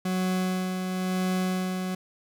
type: tone with tremolo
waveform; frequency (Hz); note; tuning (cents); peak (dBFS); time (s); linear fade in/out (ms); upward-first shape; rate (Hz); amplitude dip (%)
40% pulse; 185; F#3; 0; -23; 0.05-1.95; 5; sine; 0.98; 40
effects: none